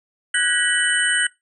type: tone cluster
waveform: sine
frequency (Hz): 1481 / 1644 / 1924 / 2989 / 8560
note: F#6 / G#6 / B6 / F#7 / C9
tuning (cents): +1 / -18 / -46 / +17 / +38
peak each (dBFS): -23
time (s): 0.34-1.27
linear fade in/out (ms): 5
effects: noise-tail reverb RT60 0.2 s tail -22 dB re dry